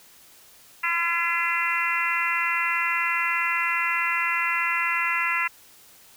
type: harmonic tone with a mistuned harmonic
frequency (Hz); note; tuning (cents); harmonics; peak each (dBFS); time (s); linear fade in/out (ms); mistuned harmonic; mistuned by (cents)
339.8; F4; -47; 3 / 4 / 5 / 6 / 7 / 8; -30 / -29 / -31 / -26 / -31 / -29; 0.83-5.48; 10; 7; +23
effects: white hiss -52 dBFS RMS until 6.16 s